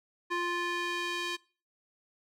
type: tone with band-pass filter sweep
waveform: square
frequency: 349.2 Hz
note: F4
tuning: in tune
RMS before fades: -33 dBFS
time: 0.3-1.37 s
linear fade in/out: 20 ms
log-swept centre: 1500 to 3100 Hz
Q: 1.1
effects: noise-tail reverb RT60 0.4 s tail -23 dB re dry